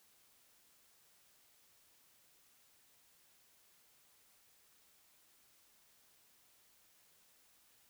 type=silence; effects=white hiss -69 dBFS RMS until 7.89 s